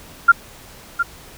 sine tone with echo, 1392 Hz, F6, 6 cents flat, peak -4 dBFS, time 0.28-0.32 s, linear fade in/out 10 ms, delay 710 ms, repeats 1, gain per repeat -10 dB, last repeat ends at 1.03 s, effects pink hiss -42 dBFS RMS until 1.37 s

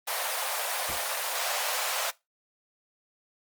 pink high-pass noise, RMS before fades -30 dBFS, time 0.07-2.11 s, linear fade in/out 10 ms, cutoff 540 Hz, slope 48 dB/octave
pink noise with exponential decay, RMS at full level -35 dBFS, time 0.89-1.11 s, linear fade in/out 1 ms, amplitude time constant 46 ms
effects noise-tail reverb RT60 0.2 s tail -20 dB re dry + Opus 24 kbps

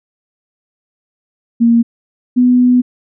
sine tone pair in turn, 233.1 / 248.3 Hz, A#3 / B3, 0 / +9 cents, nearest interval minor second, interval 109 cents, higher second, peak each -6 dBFS, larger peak neither, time 1.6-1.83 / 2.36-2.82 s, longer second, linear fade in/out 20 ms, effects none

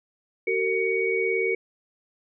sine tone cluster, 379.3 / 457.3 / 2242 Hz, F#4 / A#4 / C#7, +43 / -33 / +19 cents, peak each -26 / -26 / -26 dBFS, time 0.47-1.55 s, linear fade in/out 5 ms, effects none

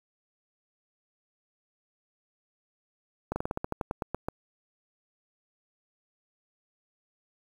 slowing click train, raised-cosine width 1 ms, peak -16 dBFS, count 13, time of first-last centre 3.32-4.285 s, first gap 40 ms, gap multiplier 1.12, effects 8-bit

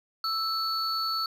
triangle tone pair together, 1318.5 / 4435 Hz, E6 / C#8, 0 / 0 cents, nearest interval octave + major sixth, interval 2100 cents, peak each -28 dBFS, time 0.24-1.26 s, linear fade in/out 2 ms, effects none

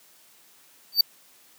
square tone with exponential growth, 4602 Hz, D8, 36 cents flat, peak -11 dBFS, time 0.92-1.01 s, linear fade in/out 5 ms, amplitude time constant 18 ms, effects white hiss -56 dBFS RMS until 1.58 s + high-pass 150 Hz 12 dB/octave

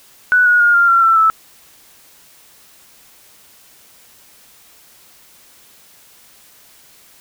sine tone with pitch steps, 1482 / 1452.3 / 1423.3 / 1394.8 / 1366.9 / 1339.5 / 1312.7 Hz, F#6 / F#6 / F6 / F6 / F6 / E6 / E6, +2 / -33 / +32 / -3 / -38 / +27 / -8 cents, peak -8 dBFS, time 0.32-1.3 s, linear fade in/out 0 ms, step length 140 ms, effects white hiss -47 dBFS RMS until 7.2 s

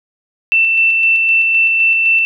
sine tone with tremolo, 2675 Hz, E7, 25 cents sharp, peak -8 dBFS, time 0.52-2.25 s, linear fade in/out 0 ms, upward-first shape square, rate 3.9 Hz, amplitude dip 25%, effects none

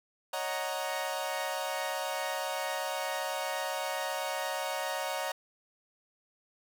sawtooth chord, D# minor seventh, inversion third, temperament equal, 554.4 / 622.3 / 740 / 932.3 Hz, C#5 / D#5 / F#5 / A#5, 0 / 0 / 0 / 0 cents, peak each -34 dBFS, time 0.33-5.32 s, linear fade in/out 5 ms, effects none

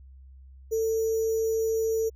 sine tone with sample-and-hold, 446.8 Hz, A4, 27 cents sharp, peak -23 dBFS, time 0.71-2.1 s, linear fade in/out 20 ms, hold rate 6300 Hz, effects added 66 Hz sine -46 dBFS peak until 2.15 s

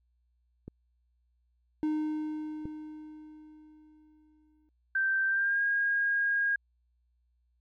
clicks, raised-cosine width 3 ms, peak -29 / -26 dBFS, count 2, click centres 0.68 / 2.655 s
triangle tone with exponential decay, 307.2 Hz, D#4, 22 cents flat, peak -24 dBFS, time 1.83-4.69 s, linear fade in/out 0 ms, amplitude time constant 620 ms
sine tone with pitch glide, 1563 to 1629.4 Hz, G6 to G#6, -6 to -33 cents, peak -25 dBFS, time 4.95-6.56 s, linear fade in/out 5 ms, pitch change +73 cents, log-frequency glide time 5.27-5.62 s
effects added 60 Hz sine -69 dBFS peak until 7.6 s

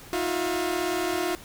sawtooth tone cluster, 319.8 / 357.8 / 680 Hz, D#4 / F4 / F5, +48 / +42 / -46 cents, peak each -27 / -23 / -30 dBFS, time 0.13-1.35 s, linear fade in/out 0 ms, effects pink hiss -46 dBFS RMS until 1.44 s

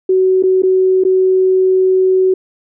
sine tone with dropouts, 374.8 Hz, F#4, 22 cents sharp, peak -8 dBFS, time 0.09-2.34 s, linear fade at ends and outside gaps 5 ms, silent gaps 0.426-0.435 / 0.622-0.633 / 1.038-1.049 s, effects none

